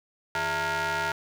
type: ring-modulated tone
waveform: sawtooth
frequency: 249.7 Hz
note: B3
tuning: 19 cents sharp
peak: -19 dBFS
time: 0.35-1.12 s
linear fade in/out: 2 ms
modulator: 1160 Hz
effects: low-pass 7000 Hz 12 dB/octave + 8-bit